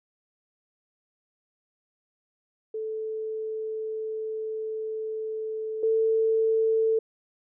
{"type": "tone pair in turn", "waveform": "sine", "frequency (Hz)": [437.9, 444.8], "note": ["A4", "A4"], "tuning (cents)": [-8, 19], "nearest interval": "unison", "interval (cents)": 27, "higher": "second", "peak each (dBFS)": [-29, -20], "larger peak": "second", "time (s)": [[2.74, 5.83], [5.83, 6.99]], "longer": "first", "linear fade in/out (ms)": 5, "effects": []}